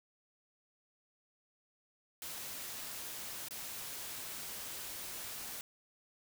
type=noise with dropouts; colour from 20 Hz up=white; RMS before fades=-44 dBFS; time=2.22-5.61 s; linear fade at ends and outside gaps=1 ms; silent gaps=3.485-3.508 s; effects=none